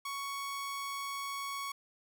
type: tone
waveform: sawtooth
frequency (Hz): 1113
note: C#6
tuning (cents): +7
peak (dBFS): -33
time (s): 0.05-1.72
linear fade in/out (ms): 5
effects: none